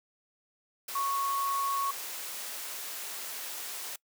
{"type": "tone in noise", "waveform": "sine", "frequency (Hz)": 1106, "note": "C#6", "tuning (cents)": -4, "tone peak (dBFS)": -28, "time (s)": [0.95, 1.91], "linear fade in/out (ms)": 5, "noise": "white", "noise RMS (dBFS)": -39, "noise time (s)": [0.88, 3.96], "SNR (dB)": 8, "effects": ["noise-tail reverb RT60 0.1 s tail -23 dB re dry", "high-pass 400 Hz 12 dB/octave"]}